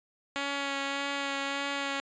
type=tone with vibrato; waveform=5% pulse; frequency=278.8 Hz; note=C#4; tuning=10 cents sharp; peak=-19 dBFS; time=0.36-2 s; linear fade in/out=0 ms; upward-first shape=sine; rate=1.7 Hz; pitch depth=14 cents each way; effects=resampled to 16000 Hz